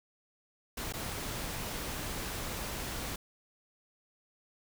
pink noise with dropouts, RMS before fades -38 dBFS, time 0.77-3.16 s, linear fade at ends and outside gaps 5 ms, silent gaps 0.925-0.936 s, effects none

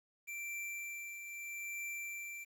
square tone with tremolo, 2349 Hz, D7, in tune, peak -40 dBFS, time 0.27-2.45 s, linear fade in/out 20 ms, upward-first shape triangle, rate 0.79 Hz, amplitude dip 50%, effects 11-bit

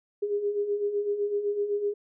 sine beating tone pair, 403.3 / 411.2 Hz, G4 / G#4, +49 / -17 cents, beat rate 7.9 Hz, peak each -33 / -26 dBFS, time 0.22-1.94 s, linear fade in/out 10 ms, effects none

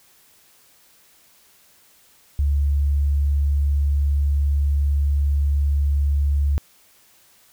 sine tone, 71.3 Hz, C#2, 49 cents sharp, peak -16 dBFS, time 2.39-6.58 s, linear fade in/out 0 ms, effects white hiss -55 dBFS RMS until 7.52 s

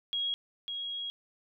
sine tone pair in turn, 3298 / 3298 Hz, G#7 / G#7, -13 / -13 cents, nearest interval unison, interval 0 cents, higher neither, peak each -29 / -34 dBFS, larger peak first, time 0.13-0.34 / 0.68-1.1 s, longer second, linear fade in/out 0 ms, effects none

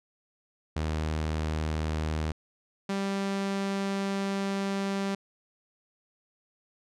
sawtooth tone pair in turn, 78 / 196.55 Hz, D#2 / G3, +5 / +5 cents, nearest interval octave + major third, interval 1600 cents, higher second, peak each -24 dBFS, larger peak neither, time 0.76-2.32 / 2.89-5.15 s, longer second, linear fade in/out 5 ms, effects low-pass 7000 Hz 12 dB/octave

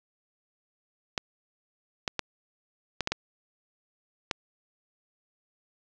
clicks, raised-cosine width 0.2 ms, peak -10 dBFS, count 7, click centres 1.178 / 2.078 / 2.193 / 3.007 / 3.074 / 3.12 / 4.312 s, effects resampled to 16000 Hz + 7-bit

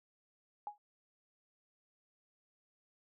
sine tone with exponential decay, 830.6 Hz, G#5, in tune, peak -35 dBFS, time 0.67-0.78 s, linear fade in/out 1 ms, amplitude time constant 23 ms, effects none

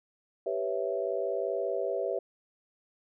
sine chord, C# half-diminished seventh, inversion second, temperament equal, 392 / 493.9 / 554.4 / 659.3 Hz, G4 / B4 / C#5 / E5, 0 / 0 / 0 / 0 cents, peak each -34 dBFS, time 0.46-2.19 s, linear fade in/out 5 ms, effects none

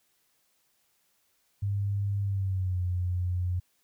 sine tone with pitch glide, 100.4 to 89.96 Hz, G2 to F#2, +42 to -48 cents, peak -26 dBFS, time 1.62-3.6 s, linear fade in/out 10 ms, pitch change -190 cents, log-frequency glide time 2.22-2.81 s, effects white hiss -71 dBFS RMS until 3.83 s

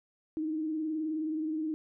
sine tone with vibrato, 312.7 Hz, D#4, 9 cents sharp, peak -30 dBFS, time 0.37-1.74 s, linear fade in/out 0 ms, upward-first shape sine, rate 19 Hz, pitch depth 46 cents each way, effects none

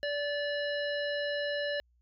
harmonic tone, 580 Hz, D5, 22 cents flat, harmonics 1 / 3 / 5 / 7 / 9, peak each -32 / -36 / -41 / -43 / -50 dBFS, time 0.03-1.8 s, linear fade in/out 0 ms, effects added 60 Hz sine -65 dBFS peak until 2.01 s

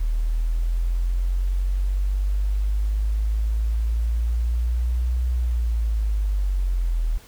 sine linear two-way sweep, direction up then down, 39 to 61.74 to 39 Hz, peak -19 dBFS, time 0-7.18 s, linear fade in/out 10 ms, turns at 5.3 s, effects pink hiss -49 dBFS RMS until 7.27 s

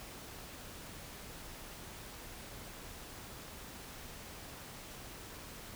silence, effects pink hiss -49 dBFS RMS until 5.75 s

